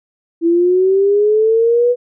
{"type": "linear sweep", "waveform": "sine", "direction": "up", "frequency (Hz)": [330, 493.9], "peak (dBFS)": -9, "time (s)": [0.41, 1.96], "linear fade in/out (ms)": 50, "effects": []}